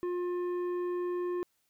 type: tone with tanh clipping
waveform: sine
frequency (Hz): 355.1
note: F4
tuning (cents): +29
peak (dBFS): -32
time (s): 0.03-1.43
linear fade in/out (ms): 0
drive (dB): 9
effects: white hiss -75 dBFS RMS until 1.69 s